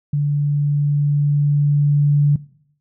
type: tone with level ramp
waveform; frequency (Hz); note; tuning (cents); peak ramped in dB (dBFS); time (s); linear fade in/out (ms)
sine; 145.2; D3; -19; -15 to -10; 0.13-2.36; 5
effects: noise-tail reverb RT60 0.7 s tail -21 dB re dry